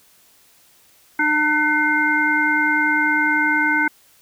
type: harmonic tone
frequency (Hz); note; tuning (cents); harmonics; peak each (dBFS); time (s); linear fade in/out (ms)
301.7; D4; +47; 1 / 3 / 5 / 7; -23 / -23 / -18 / -21; 1.19-3.88; 5
effects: white hiss -54 dBFS RMS until 4.21 s